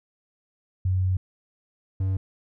sine / triangle tone pair in turn, 92.9 / 95.24 Hz, F#2 / G2, +7 / -49 cents, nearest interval unison, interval 44 cents, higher second, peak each -20 dBFS, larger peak neither, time 0.85-1.17 / 2-2.17 s, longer first, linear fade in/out 5 ms, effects none

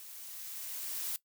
blue noise with level ramp, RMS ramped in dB -49 to -36 dBFS, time 0-1.16 s, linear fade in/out 0 ms, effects noise-tail reverb RT60 0.1 s tail -18 dB re dry

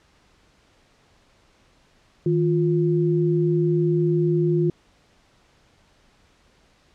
sine tone pair together, 157.5 / 351.2 Hz, D#3 / F4, +21 / +10 cents, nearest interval octave + major second, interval 1389 cents, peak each -20 dBFS, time 2.26-4.7 s, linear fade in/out 2 ms, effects pink hiss -59 dBFS RMS until 6.94 s + low-pass 6000 Hz 12 dB/octave

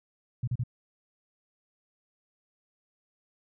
sine tone bursts, 122.1 Hz, B2, 19 cents flat, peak -26 dBFS, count 3, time 0.43-0.637 s, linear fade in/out 5 ms, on 45 ms, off 36 ms, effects none

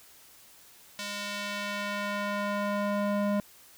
square tone with band-pass filter sweep, 204.3 Hz, G#3, 28 cents flat, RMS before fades -31 dBFS, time 0.99-3.4 s, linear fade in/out 0 ms, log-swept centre 4400 to 480 Hz, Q 0.75, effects white hiss -55 dBFS RMS until 3.77 s

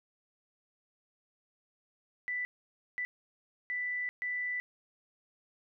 sine tone bursts at uneven times, 1982 Hz, B6, 6 cents sharp, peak -32 dBFS, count 4, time 2.28-2.45 / 2.98-3.05 / 3.7-4.09 / 4.22-4.6 s, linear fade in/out 0 ms, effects none

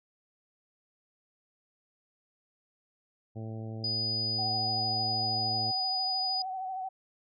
harmonic tone, 111 Hz, A2, 16 cents sharp, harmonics 1 / 2 / 3 / 4 / 5 / 6 / 7, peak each -37 / -43 / -47 / -49 / -51 / -53 / -54 dBFS, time 3.35-5.72 s, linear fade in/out 20 ms
sine tone, 4950 Hz, D#8, 10 cents flat, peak -29 dBFS, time 3.84-6.42 s, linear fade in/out 2 ms
sine tone with vibrato, 755 Hz, F#5, 35 cents sharp, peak -33 dBFS, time 4.38-6.89 s, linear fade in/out 10 ms, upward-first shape triangle, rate 13 Hz, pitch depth 47 cents each way
effects none

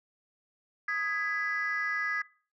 sine chord, G# minor, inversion second, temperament just, 1245.9 / 1661.2 / 1993.5 Hz, D#6 / G#6 / B6, +2 / 0 / +16 cents, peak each -35 / -30 / -32 dBFS, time 0.88-2.22 s, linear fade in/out 5 ms, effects noise-tail reverb RT60 0.4 s tail -21 dB re dry + tanh soft clip ceiling -23 dBFS

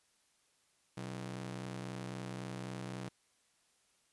sawtooth ring-modulated tone, 154.4 Hz, D#3, 13 cents flat, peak -34 dBFS, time 0.97-3.09 s, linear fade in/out 5 ms, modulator 31.9 Hz, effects white hiss -73 dBFS RMS until 4.12 s + resampled to 24000 Hz

